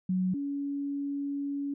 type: tone pair in turn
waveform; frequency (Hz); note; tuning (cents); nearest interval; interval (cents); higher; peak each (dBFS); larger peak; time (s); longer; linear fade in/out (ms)
sine; 185 / 282.2; F#3 / C#4; 0 / +31; perfect fifth; 731; second; -25 / -30; first; 0.09-0.34 / 0.34-1.74; second; 5
effects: none